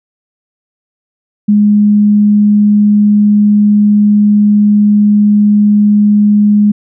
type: tone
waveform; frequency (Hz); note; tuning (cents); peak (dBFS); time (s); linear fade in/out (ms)
sine; 207.7; G#3; 0; -4; 1.48-6.72; 10
effects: none